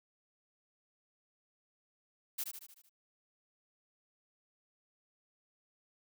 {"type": "noise with echo", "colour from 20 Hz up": "blue", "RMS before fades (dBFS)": -37, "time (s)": [2.38, 2.44], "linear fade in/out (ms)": 10, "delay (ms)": 76, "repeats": 6, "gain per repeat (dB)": -5, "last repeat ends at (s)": 2.896, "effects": []}